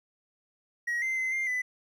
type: tone with pitch steps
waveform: triangle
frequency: 1901 / 2077 / 2055 / 2101 / 2001 Hz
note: A#6 / C7 / C7 / C7 / B6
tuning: +33 / -13 / -32 / +7 / +22 cents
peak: -25 dBFS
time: 0.87-1.62 s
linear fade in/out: 10 ms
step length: 150 ms
effects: tanh soft clip ceiling -21 dBFS